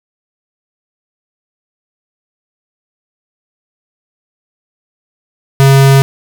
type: tone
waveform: square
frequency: 136.4 Hz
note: C#3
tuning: 28 cents flat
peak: -4 dBFS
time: 5.6-6.02 s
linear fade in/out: 0 ms
effects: none